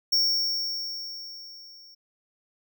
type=tone with level ramp; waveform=square; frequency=5490 Hz; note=F8; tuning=31 cents flat; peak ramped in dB=-19 to -49 dBFS; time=0.12-1.95 s; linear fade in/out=10 ms; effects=none